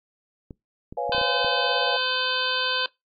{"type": "clicks", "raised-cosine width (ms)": 3, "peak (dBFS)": -25, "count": 7, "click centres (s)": [0.508, 0.925, 1.095, 1.148, 1.181, 1.214, 1.446]}
{"type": "chord", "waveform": "sine", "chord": "C# dominant seventh", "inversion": "third", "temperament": "equal", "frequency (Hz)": [493.9, 554.4, 698.5, 830.6], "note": ["B4", "C#5", "E#5", "G#5"], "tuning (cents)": [0, 0, 0, 0], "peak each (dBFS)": -30, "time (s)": [0.97, 1.97], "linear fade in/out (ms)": 5}
{"type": "harmonic tone", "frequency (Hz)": 511, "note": "C5", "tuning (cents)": -41, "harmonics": [1, 2, 3, 5, 6, 7, 8, 9], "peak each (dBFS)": [-33, -31, -28, -32, -29, -31, -34, -33], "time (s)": [1.12, 2.86], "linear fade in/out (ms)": 2}
{"effects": ["noise-tail reverb RT60 0.2 s tail -24 dB re dry", "AAC 64 kbps"]}